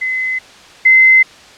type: tone pair in turn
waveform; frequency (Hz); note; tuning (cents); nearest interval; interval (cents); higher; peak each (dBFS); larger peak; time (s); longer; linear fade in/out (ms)
sine; 2038 / 2060; C7 / C7; -46 / -28; unison; 18; second; -15 / -4; second; 0.01-0.39 / 0.85-1.23; neither; 10
effects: white hiss -39 dBFS RMS until 1.57 s + low-pass 5000 Hz 12 dB/octave